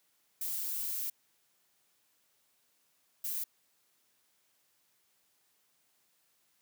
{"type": "noise bursts at uneven times", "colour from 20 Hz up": "violet", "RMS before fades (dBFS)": -36, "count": 2, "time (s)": [[0.41, 1.1], [3.24, 3.44]], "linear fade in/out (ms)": 5, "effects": ["white hiss -73 dBFS RMS until 6.61 s", "high-pass 100 Hz 12 dB/octave"]}